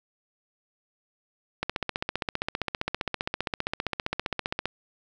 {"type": "click train", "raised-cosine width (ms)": 0.3, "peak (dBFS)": -11, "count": 47, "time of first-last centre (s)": [1.63, 4.656], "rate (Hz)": 15.2, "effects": []}